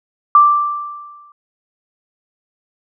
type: tone with exponential decay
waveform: sine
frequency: 1175 Hz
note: D6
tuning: 1 cent sharp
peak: -3 dBFS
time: 0.35-1.32 s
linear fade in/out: 2 ms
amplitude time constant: 210 ms
effects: none